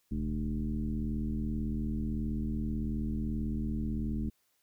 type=tone with frequency modulation; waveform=sine; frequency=138.8 Hz; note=C#3; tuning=3 cents sharp; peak=-30 dBFS; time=0.11-4.3 s; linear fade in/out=10 ms; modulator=78.3 Hz; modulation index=1.8; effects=white hiss -74 dBFS RMS until 4.62 s